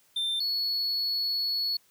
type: tone pair in turn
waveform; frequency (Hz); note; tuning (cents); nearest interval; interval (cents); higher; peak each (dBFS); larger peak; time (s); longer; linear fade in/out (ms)
triangle; 3579 / 4389; A7 / C#8; +29 / -18; major third; 353; second; -25; neither; 0.16-0.4 / 0.4-1.77; second; 5
effects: white hiss -64 dBFS RMS until 1.9 s